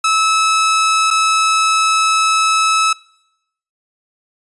sawtooth tone with dropouts, 1300 Hz, E6, 24 cents flat, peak -8 dBFS, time 0.04-2.93 s, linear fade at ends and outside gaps 5 ms, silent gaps 1.105-1.109 s, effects noise-tail reverb RT60 0.8 s tail -23 dB re dry + resampled to 24000 Hz

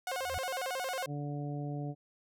sawtooth tone with vibrato, 622.3 Hz, D#5, in tune, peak -30 dBFS, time 0.07-1.06 s, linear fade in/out 2 ms, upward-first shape square, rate 11 Hz, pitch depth 280 cents each way
sine tone with exponential growth, 82.41 Hz, E2, in tune, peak -35 dBFS, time 0.16-0.38 s, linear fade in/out 0 ms, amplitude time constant 46 ms
harmonic tone, 145.1 Hz, D3, 21 cents flat, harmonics 1 / 2 / 3 / 4 / 5, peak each -36 / -41 / -47 / -48 / -47 dBFS, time 1.06-1.95 s, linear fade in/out 50 ms
effects none

